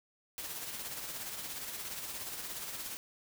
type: noise with tremolo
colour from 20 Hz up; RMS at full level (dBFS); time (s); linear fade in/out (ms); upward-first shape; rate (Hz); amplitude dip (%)
white; -40; 0.38-2.97; 0; sine; 17; 40
effects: none